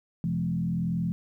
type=tone with frequency modulation; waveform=sine; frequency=171.4 Hz; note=F3; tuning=32 cents flat; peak=-25 dBFS; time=0.24-1.12 s; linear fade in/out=0 ms; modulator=41.3 Hz; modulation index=0.96; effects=11-bit